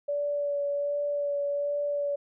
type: tone with vibrato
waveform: sine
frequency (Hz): 575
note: D5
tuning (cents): -37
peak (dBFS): -26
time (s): 0.08-2.16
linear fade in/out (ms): 10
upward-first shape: sine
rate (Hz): 1.3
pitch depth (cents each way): 14
effects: none